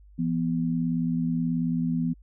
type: tone pair together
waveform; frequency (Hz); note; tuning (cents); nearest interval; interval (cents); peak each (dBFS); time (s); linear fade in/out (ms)
sine; 168.37 / 246.9; E3 / B3; +37 / 0; perfect fifth; 663; -26; 0.18-2.14; 20
effects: added 50 Hz sine -49 dBFS peak until 2.22 s